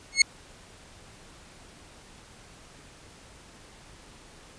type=tone with exponential growth; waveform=20% pulse; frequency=2178 Hz; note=C#7; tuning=31 cents flat; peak=-6 dBFS; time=0.12-0.22 s; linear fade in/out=5 ms; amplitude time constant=20 ms; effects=pink hiss -51 dBFS RMS until 4.58 s + resampled to 22050 Hz